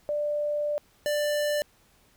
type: tone pair in turn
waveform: sine / square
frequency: 591 / 591 Hz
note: D5 / D5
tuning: +11 / +11 cents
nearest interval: unison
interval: 0 cents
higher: neither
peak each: -25 dBFS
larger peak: neither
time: 0.09-0.78 / 1.06-1.62 s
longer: first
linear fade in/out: 0 ms
effects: pink hiss -62 dBFS RMS until 2.16 s